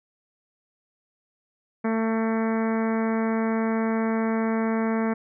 harmonic tone, 223.7 Hz, A3, 29 cents sharp, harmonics 1 / 2 / 3 / 4 / 5 / 6 / 7 / 8 / 9 / 10, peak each -23 / -29 / -33 / -35 / -37 / -39 / -40 / -41 / -42 / -43 dBFS, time 1.84-5.14 s, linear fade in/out 10 ms, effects none

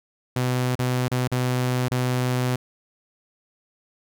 sawtooth tone with dropouts, 125.9 Hz, B2, 34 cents sharp, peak -17 dBFS, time 0.36-2.56 s, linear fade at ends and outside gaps 5 ms, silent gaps 0.754-0.791 / 1.082-1.115 / 1.277-1.316 / 1.884-1.913 s, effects none

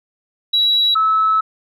sine tone pair in turn, 3897 / 1300.5 Hz, B7 / E6, -24 / -24 cents, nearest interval octave + perfect fifth, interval 1900 cents, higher first, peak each -11 dBFS, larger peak neither, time 0.53-0.95 / 0.95-1.41 s, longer second, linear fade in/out 10 ms, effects tanh soft clip ceiling -7 dBFS

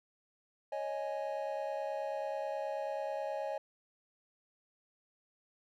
triangle chord, C# suspended second, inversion none, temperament just, 554.4 / 623.7 / 831.5 Hz, C#5 / D#5 / G#5, 0 / +4 / +2 cents, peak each -37 / -37 / -39 dBFS, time 0.72-3.58 s, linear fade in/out 5 ms, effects none

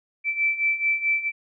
sine beating tone pair, 2324 / 2328.6 Hz, D7 / D7, -19 / -15 cents, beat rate 4.6 Hz, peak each -26 / -22 dBFS, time 0.24-1.32 s, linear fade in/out 50 ms, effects none

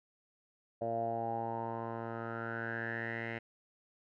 10% pulse tone with low-pass filter sweep, 114.9 Hz, A#2, 25 cents flat, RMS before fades -38 dBFS, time 0.81-3.39 s, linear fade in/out 10 ms, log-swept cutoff 630 to 2200 Hz, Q 8, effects none

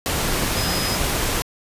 sine tone in noise, 5050 Hz, D#8, 25 cents sharp, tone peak -27 dBFS, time 0.57-0.96 s, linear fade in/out 0 ms, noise pink, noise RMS -22 dBFS, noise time 0.06-1.42 s, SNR -8 dB, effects resampled to 32000 Hz

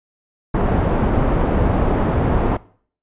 pink low-pass noise, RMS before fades -17 dBFS, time 0.54-2.57 s, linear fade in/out 5 ms, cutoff 870 Hz, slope 12 dB/octave, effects noise-tail reverb RT60 0.5 s tail -20 dB re dry + resampled to 8000 Hz

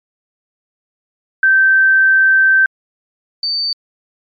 sine tone pair in turn, 1554 / 4579 Hz, G6 / D8, -16 / -45 cents, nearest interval octave + perfect fifth, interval 1871 cents, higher second, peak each -7 / -15 dBFS, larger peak first, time 1.43-2.66 / 3.43-3.73 s, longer first, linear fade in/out 2 ms, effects MP3 64 kbps

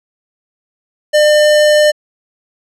square tone, 601 Hz, D5, 40 cents sharp, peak -7 dBFS, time 1.13-1.92 s, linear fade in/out 20 ms, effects low-pass 9000 Hz 12 dB/octave

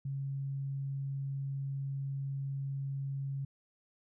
sine tone, 137.4 Hz, C#3, 15 cents flat, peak -34 dBFS, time 0.05-3.45 s, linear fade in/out 5 ms, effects none

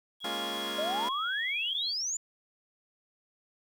sine tone, 3322 Hz, G#7, in tune, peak -35 dBFS, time 0.2-1.94 s, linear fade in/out 50 ms
10% pulse chord, Bb minor seventh, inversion third, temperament equal, 207.7 / 233.1 / 277.2 / 349.2 Hz, Ab3 / Bb3 / Db4 / F4, 0 / 0 / 0 / 0 cents, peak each -32 / -34 / -33 / -30 dBFS, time 0.24-1.09 s, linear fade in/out 5 ms
sine exponential sweep, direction up, 587.3 to 7200 Hz, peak -30 dBFS, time 0.78-2.17 s, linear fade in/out 5 ms
effects 10-bit

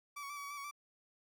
30% pulse tone with pitch steps, 1157 / 1117 / 1164 / 1137 / 1131 / 1161 / 1120 / 1166 Hz, D6 / C#6 / D6 / C#6 / C#6 / D6 / C#6 / D6, -26 / +13 / -16 / +44 / +34 / -20 / +18 / -13 cents, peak -40 dBFS, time 0.16-0.712 s, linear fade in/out 10 ms, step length 69 ms, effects none

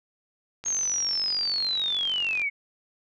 click train, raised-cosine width 0.2 ms, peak -22 dBFS, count 84, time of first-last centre 0.64-2.417 s, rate 46.7 Hz
sine linear sweep, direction down, 6530 to 2174 Hz, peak -24 dBFS, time 0.65-2.5 s, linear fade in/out 20 ms
effects none

